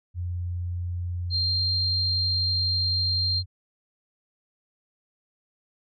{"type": "tone with pitch glide", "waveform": "sine", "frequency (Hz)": [88.1, 90.89], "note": ["F2", "F#2"], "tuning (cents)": [16, -30], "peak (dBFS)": -27, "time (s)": [0.14, 3.46], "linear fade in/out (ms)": 50, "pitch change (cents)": 54, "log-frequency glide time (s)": [1.32, 1.58]}
{"type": "tone", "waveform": "sine", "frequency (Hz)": 4184, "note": "C8", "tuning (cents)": -1, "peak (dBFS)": -23, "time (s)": [1.3, 3.43], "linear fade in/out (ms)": 50}
{"effects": []}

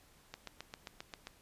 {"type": "click train", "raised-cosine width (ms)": 0.2, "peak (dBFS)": -26, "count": 8, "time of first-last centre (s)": [0.34, 1.271], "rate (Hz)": 7.52, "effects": ["pink hiss -64 dBFS RMS until 1.41 s", "resampled to 32000 Hz"]}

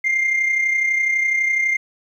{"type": "tone pair together", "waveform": "sine", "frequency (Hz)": [2104, 2136], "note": ["C7", "C7"], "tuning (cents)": [9, 35], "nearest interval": "unison", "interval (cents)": 26, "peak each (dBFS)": [-15, -23], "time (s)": [0.04, 1.77], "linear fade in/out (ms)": 10, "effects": ["tanh soft clip ceiling -13 dBFS", "9-bit"]}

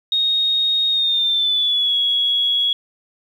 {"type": "tone with pitch glide", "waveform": "sine", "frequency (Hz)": [3729, 3341], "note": ["A#7", "G#7"], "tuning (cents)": [0, 10], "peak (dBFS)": -15, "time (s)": [0.12, 2.73], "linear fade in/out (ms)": 2, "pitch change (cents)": -190, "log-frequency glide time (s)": [0.9, 1.96], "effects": ["8-bit"]}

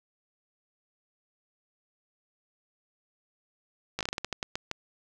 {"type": "slowing click train", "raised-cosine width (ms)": 0.2, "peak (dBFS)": -14, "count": 12, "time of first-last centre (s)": [3.99, 4.714], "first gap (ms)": 17, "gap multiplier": 1.25, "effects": []}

